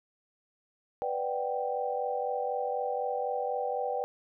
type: chord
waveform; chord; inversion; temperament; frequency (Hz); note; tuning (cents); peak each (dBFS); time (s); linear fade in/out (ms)
sine; G major seventh; first; equal; 493.9 / 587.3 / 740 / 784; B4 / D5 / F#5 / G5; 0 / 0 / 0 / 0; -33 / -36 / -39 / -33; 1.02-4.04; 0
effects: none